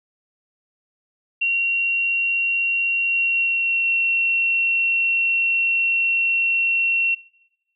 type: tone with pitch glide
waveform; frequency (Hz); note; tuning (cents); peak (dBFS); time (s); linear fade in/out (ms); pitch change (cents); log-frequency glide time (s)
sine; 2748 to 2724; F7 to F7; -29 to -44; -17; 1.41-7.15; 10; -15; 3.03-3.89
effects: noise-tail reverb RT60 0.9 s tail -20 dB re dry